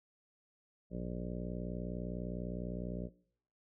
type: harmonic tone with a mistuned harmonic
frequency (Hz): 59.9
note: A#1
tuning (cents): +48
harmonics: 1 / 2 / 3 / 4 / 5 / 6 / 7 / 8 / 9 / 10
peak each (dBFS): -44 / -47 / -40 / -47 / -49 / -52 / -49 / -55 / -50 / -50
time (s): 0.9-3.1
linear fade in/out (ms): 50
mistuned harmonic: 1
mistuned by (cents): -140
effects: noise-tail reverb RT60 0.6 s tail -21 dB re dry